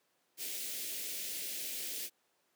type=band-stop noise; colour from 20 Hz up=white; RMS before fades=-40 dBFS; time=0.37-2.1 s; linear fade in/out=50 ms; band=530 to 2100 Hz; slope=24 dB/octave; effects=pink hiss -75 dBFS RMS until 2.55 s + high-pass 300 Hz 12 dB/octave